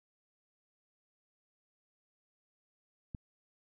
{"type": "click", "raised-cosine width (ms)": 5, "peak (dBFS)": -28, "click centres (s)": 3.148, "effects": []}